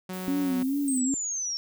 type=tone; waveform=sawtooth; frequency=185 Hz; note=F#3; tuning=in tune; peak=-29 dBFS; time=0.09-0.63 s; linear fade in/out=5 ms
type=noise; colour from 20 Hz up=violet; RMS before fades=-44 dBFS; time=0.13-0.99 s; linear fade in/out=5 ms
type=tone with vibrato; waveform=sine; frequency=270 Hz; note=C#4; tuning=45 cents flat; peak=-24 dBFS; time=0.28-1.14 s; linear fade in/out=0 ms; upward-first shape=sine; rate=2.4 Hz; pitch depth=100 cents each way
type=linear sweep; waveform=sine; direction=down; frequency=8460 to 5410 Hz; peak=-28 dBFS; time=0.88-1.57 s; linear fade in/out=0 ms
effects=none